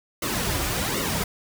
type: noise with flanger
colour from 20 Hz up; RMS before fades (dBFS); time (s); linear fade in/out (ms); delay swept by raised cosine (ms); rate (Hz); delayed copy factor
pink; -26; 0.22-1.24; 5; 1.2 to 4.7; 1.3; -0.8
effects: none